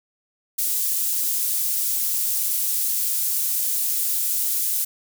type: high-pass noise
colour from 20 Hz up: pink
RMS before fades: -23 dBFS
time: 0.58-4.85 s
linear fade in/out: 10 ms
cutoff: 11000 Hz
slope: 12 dB/octave
effects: none